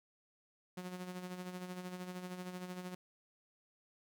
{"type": "tone with tremolo", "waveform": "sawtooth", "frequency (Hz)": 181.5, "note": "F#3", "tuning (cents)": -33, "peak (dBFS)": -37, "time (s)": [0.77, 2.95], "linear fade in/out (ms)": 5, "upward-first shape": "sine", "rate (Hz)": 13, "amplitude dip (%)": 55, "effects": []}